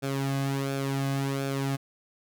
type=tone with flanger; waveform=sawtooth; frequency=137.1 Hz; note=C#3; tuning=19 cents flat; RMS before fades=-29 dBFS; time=0.02-1.77 s; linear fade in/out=20 ms; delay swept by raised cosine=1 to 2.2 ms; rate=1.4 Hz; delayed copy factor=-0.65; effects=none